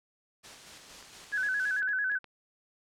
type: noise with tremolo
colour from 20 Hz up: white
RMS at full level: -46 dBFS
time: 0.43-1.81 s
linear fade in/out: 20 ms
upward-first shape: square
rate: 4.3 Hz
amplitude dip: 30%
type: clicks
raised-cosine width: 0.3 ms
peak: -34 dBFS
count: 7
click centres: 1.026 / 1.318 / 1.464 / 1.829 / 1.89 / 2.118 / 2.243 s
type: tone with vibrato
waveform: sine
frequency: 1592 Hz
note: G6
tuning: 26 cents sharp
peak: -27 dBFS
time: 1.32-2.19 s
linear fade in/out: 20 ms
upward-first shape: square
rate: 9 Hz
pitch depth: 82 cents each way
effects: low-pass 7000 Hz 12 dB/octave